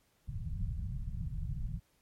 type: low-pass noise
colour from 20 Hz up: pink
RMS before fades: -37 dBFS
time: 0.27-1.8 s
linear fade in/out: 20 ms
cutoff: 170 Hz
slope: 48 dB/octave
effects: pink hiss -72 dBFS RMS until 2.01 s + MP3 64 kbps